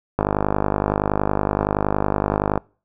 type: click train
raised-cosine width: 1 ms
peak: -4 dBFS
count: 122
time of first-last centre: 0.19-2.577 s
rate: 50.7 Hz
effects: noise-tail reverb RT60 0.4 s tail -26 dB re dry